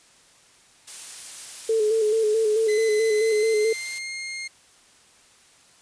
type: noise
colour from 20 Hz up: blue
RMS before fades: -35 dBFS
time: 0.87-3.99 s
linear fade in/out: 10 ms
type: tone with vibrato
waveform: sine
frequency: 435.6 Hz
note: A4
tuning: 17 cents flat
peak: -18 dBFS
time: 1.69-3.73 s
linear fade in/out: 5 ms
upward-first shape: square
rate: 4.6 Hz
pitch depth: 43 cents each way
type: tone with pitch glide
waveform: sawtooth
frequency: 2029 to 2129 Hz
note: B6 to C7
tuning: +46 to +30 cents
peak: -27 dBFS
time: 2.68-4.48 s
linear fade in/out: 10 ms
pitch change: +84 cents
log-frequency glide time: 3.12-4.1 s
effects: white hiss -55 dBFS RMS until 5.81 s + resampled to 22050 Hz